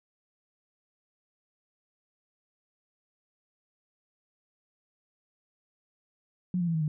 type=tone with pitch steps; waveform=sine; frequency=180.9 / 173.23 / 165.89 / 158.85 / 152.12 Hz; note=F#3 / F3 / E3 / D#3 / D#3; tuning=-39 / -14 / +11 / +36 / -39 cents; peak=-25 dBFS; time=6.54-6.88 s; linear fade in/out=2 ms; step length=68 ms; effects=none